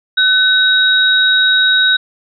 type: tone pair together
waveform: sine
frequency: 1510 / 3805 Hz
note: F#6 / A#7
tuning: +35 / +35 cents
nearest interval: octave + major third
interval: 1600 cents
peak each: -11 dBFS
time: 0.17-1.97 s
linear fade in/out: 10 ms
effects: none